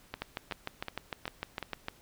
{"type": "two click trains", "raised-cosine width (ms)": 0.3, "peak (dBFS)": [-20, -18], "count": [5, 12], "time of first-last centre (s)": [[0.14, 1.627], [0.22, 1.884]], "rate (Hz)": [2.69, 6.61], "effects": ["pink hiss -60 dBFS RMS until 2.01 s"]}